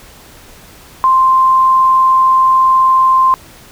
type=tone; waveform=sine; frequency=1046.5 Hz; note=C6; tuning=in tune; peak=-6 dBFS; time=1.04-3.34 s; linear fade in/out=0 ms; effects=pink hiss -39 dBFS RMS until 3.71 s